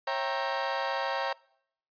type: chord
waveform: 30% pulse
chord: C# diminished seventh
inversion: none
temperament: equal with one note detuned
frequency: 543.9 / 659.3 / 784 / 932.3 Hz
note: C#5 / E5 / G5 / Bb5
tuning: -33 / 0 / 0 / 0 cents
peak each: -30 / -35 / -32 / -31 dBFS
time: 0.07-1.33 s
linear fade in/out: 5 ms
effects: noise-tail reverb RT60 0.7 s tail -24 dB re dry + resampled to 11025 Hz